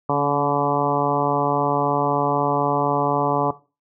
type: harmonic tone with a mistuned harmonic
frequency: 143.9 Hz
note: D3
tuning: 35 cents flat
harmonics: 1 / 2 / 3 / 4 / 5 / 6 / 7 / 8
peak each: -26 / -26 / -26 / -26 / -26 / -26 / -26 / -26 dBFS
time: 0.09-3.51 s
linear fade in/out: 5 ms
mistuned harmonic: 2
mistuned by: -26 cents
effects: noise-tail reverb RT60 0.3 s tail -17 dB re dry